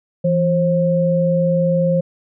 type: tone pair together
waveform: sine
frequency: 168 / 533.4 Hz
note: E3 / C5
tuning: +33 / +33 cents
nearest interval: octave + minor sixth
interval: 2000 cents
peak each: -16 / -16 dBFS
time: 0.24-2.01 s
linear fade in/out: 10 ms
effects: none